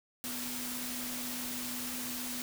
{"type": "tone in noise", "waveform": "sine", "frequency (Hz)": 246.9, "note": "B3", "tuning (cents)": 0, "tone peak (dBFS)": -42, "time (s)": [0.24, 2.42], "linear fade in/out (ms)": 0, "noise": "white", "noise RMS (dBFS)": -39, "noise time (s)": [0.24, 2.42], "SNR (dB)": -6, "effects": []}